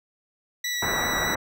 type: tone with vibrato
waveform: 20% pulse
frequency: 1952 Hz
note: B6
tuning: 21 cents flat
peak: -21 dBFS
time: 0.64-1.35 s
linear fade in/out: 5 ms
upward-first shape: sine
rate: 5 Hz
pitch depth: 10 cents each way
type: low-pass noise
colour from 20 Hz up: white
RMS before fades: -28 dBFS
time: 0.82-1.36 s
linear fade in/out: 5 ms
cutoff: 1900 Hz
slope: 48 dB/octave
effects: none